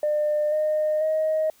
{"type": "tone with pitch steps", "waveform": "sine", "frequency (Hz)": [600, 613.3, 626.9], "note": ["D5", "D#5", "D#5"], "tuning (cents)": [37, -25, 13], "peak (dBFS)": -19, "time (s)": [0.03, 1.5], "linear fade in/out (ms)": 2, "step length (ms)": 490, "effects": ["tanh soft clip ceiling -16 dBFS", "white hiss -58 dBFS RMS until 1.6 s"]}